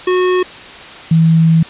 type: tone pair in turn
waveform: square / sine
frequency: 365.7 / 162.9 Hz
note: F#4 / E3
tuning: -20 / -20 cents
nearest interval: octave + major second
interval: 1400 cents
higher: first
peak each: -11 / -6 dBFS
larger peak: second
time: 0.07-0.43 / 1.11-1.63 s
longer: second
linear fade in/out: 5 ms
effects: white hiss -32 dBFS RMS until 1.69 s + resampled to 8000 Hz